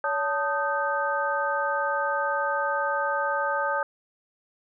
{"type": "tone cluster", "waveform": "sine", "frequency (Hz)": [566, 884, 1240, 1551], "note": ["C#5", "A5", "D#6", "G6"], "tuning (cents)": [36, 8, -6, -19], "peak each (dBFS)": -29, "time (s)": [0.04, 3.83], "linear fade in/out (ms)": 2, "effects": []}